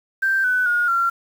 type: tone with pitch steps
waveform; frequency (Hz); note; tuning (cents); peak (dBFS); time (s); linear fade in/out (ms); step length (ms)
sine; 1568 / 1499.8 / 1434.5 / 1372.1; G6 / F#6 / F6 / F6; 0 / +23 / +46 / -31; -16; 0.22-1.1; 10; 220
effects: 7-bit